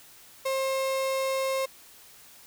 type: tone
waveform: 35% pulse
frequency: 533 Hz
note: C5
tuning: 32 cents sharp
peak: -24 dBFS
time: 0.45-1.66 s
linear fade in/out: 10 ms
effects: white hiss -52 dBFS RMS until 2.46 s